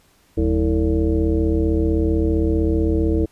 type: tone with frequency modulation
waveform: sine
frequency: 202.3 Hz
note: G#3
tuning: 45 cents flat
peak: -15 dBFS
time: 0.37-3.26 s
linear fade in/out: 10 ms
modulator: 123 Hz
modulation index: 2
effects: pink hiss -57 dBFS RMS until 3.31 s + resampled to 32000 Hz